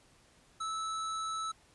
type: tone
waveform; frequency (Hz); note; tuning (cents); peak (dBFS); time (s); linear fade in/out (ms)
square; 1308; E6; -14; -35; 0.6-1.52; 10
effects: pink hiss -64 dBFS RMS until 1.74 s + resampled to 24000 Hz